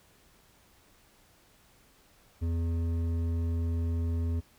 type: tone with hard clipping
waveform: sine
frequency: 83.6 Hz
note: E2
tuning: 25 cents sharp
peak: -29 dBFS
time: 2.41-4.41 s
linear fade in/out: 20 ms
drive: 9 dB
effects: pink hiss -62 dBFS RMS until 4.58 s